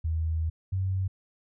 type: tone pair in turn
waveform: sine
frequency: 80.4 / 94.71 Hz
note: E2 / F#2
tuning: -43 / +41 cents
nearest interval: minor third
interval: 284 cents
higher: second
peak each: -25 dBFS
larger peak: neither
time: 0.04-0.5 / 0.72-1.08 s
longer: first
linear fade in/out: 10 ms
effects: none